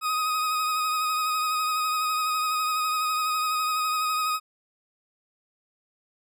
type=tone with vibrato; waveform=40% pulse; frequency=1254 Hz; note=D#6; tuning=13 cents sharp; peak=-23 dBFS; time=0.01-4.4 s; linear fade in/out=50 ms; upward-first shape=sine; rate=12 Hz; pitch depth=25 cents each way; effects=none